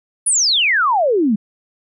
sine exponential sweep, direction down, 10330 to 196 Hz, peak -12 dBFS, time 0.26-1.36 s, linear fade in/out 10 ms, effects none

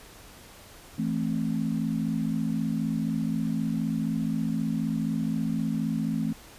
sine chord, A minor, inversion second, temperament just, 165 / 220 / 264 Hz, E3 / A3 / C4, +2 / 0 / +16 cents, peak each -30 / -28 / -31 dBFS, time 0.98-6.33 s, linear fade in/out 10 ms, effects pink hiss -49 dBFS RMS until 6.58 s + resampled to 32000 Hz

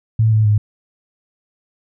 sine tone with pitch steps, 111 / 108.7 / 105.1 Hz, A2 / A2 / G#2, +16 / -21 / +21 cents, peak -10 dBFS, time 0.19-0.58 s, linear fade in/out 5 ms, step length 130 ms, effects none

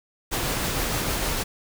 pink noise with tremolo, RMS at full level -25 dBFS, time 0.31-1.44 s, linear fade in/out 20 ms, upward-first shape triangle, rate 6.5 Hz, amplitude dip 25%, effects none

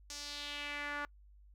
sawtooth tone with band-pass filter sweep, 290.6 Hz, D4, 18 cents flat, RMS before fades -42 dBFS, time 0.1-1.05 s, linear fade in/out 0 ms, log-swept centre 6100 to 1400 Hz, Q 2.4, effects noise-tail reverb RT60 0.1 s tail -26 dB re dry + added 50 Hz sine -57 dBFS peak until 1.54 s

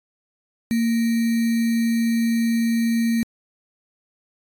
sine tone with sample-and-hold, 230 Hz, A#3, 23 cents flat, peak -17 dBFS, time 0.71-3.23 s, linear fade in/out 0 ms, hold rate 2100 Hz, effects AAC 64 kbps

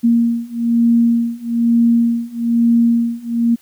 sine beating tone pair, 233.1 / 234.2 Hz, A#3 / A#3, 0 / +8 cents, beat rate 1.1 Hz, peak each -15 / -14 dBFS, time 0.03-3.56 s, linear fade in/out 20 ms, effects white hiss -52 dBFS RMS until 3.61 s

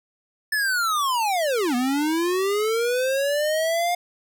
square linear two-way sweep, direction down then up, 1760 to 239.3 to 712 Hz, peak -21 dBFS, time 0.52-3.95 s, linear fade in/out 5 ms, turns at 1.75 s, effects none

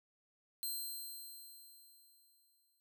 10% pulse tone with exponential decay, 4150 Hz, C8, 15 cents flat, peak -30 dBFS, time 0.63-2.8 s, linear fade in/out 0 ms, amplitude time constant 470 ms, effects noise-tail reverb RT60 0.1 s tail -24 dB re dry

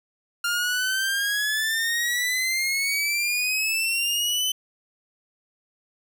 sawtooth exponential sweep, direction up, 1396.9 to 3052 Hz, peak -19 dBFS, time 0.44-4.52 s, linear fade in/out 5 ms, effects none

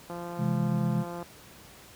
click train, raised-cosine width 1 ms, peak -25 dBFS, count 196, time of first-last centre 0.1-1.227 s, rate 173 Hz
sine chord, C augmented, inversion none, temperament equal, 130.81 / 164.81 / 207.7 Hz, C3 / E3 / G#3, 0 / 0 / 0 cents, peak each -29 dBFS, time 0.37-1.05 s, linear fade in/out 50 ms
effects pink hiss -51 dBFS RMS until 1.95 s + high-pass 60 Hz 12 dB/octave

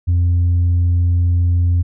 sine tone, 87.31 Hz, F2, in tune, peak -9 dBFS, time 0.07-1.83 s, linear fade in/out 20 ms, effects tanh soft clip ceiling -10 dBFS

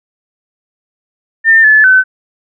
sine tone with pitch steps, 1803 / 1730 / 1519 Hz, A6 / A6 / F#6, +42 / -30 / +45 cents, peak -3 dBFS, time 1.44-2.04 s, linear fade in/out 50 ms, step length 200 ms, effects none

